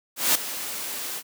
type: noise with ADSR envelope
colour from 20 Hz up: white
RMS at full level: -18 dBFS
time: 0.16-1.23 s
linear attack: 190 ms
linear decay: 7 ms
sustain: -14 dB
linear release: 58 ms
effects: high-pass 200 Hz 12 dB/octave